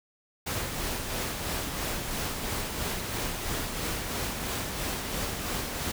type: noise with tremolo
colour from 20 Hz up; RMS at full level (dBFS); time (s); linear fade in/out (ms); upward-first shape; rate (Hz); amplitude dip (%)
pink; -31; 0.46-5.92; 10; sine; 3; 35
effects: none